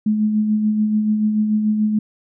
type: tone with tremolo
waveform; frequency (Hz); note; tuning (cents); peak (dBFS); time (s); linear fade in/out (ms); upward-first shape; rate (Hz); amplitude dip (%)
sine; 213.5; G#3; +48; -13; 0.06-1.99; 5; sine; 6.9; 40
effects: none